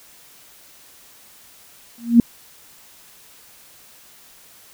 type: tone with exponential growth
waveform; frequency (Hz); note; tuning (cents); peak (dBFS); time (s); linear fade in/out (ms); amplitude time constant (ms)
sine; 234.6; A#3; +11; -3; 1.98-2.2; 2; 46
effects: white hiss -48 dBFS RMS until 4.73 s